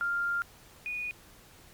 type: tone pair in turn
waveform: sine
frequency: 1396.9 / 2463 Hz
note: F6 / D#7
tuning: 0 / -18 cents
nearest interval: minor seventh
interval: 982 cents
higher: second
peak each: -27 / -32 dBFS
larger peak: first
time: 0.01-0.42 / 0.86-1.11 s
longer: first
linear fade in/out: 0 ms
effects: pink hiss -55 dBFS RMS until 1.73 s + MP3 96 kbps